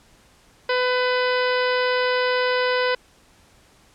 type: harmonic tone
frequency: 501 Hz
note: B4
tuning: 25 cents sharp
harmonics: 1 / 2 / 3 / 4 / 5 / 6 / 7 / 8 / 9 / 10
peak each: -21 / -26 / -26 / -29 / -34 / -33 / -39 / -35 / -40 / -36 dBFS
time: 0.69-2.95 s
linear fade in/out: 5 ms
effects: pink hiss -55 dBFS RMS until 3.94 s + low-pass 10000 Hz 12 dB/octave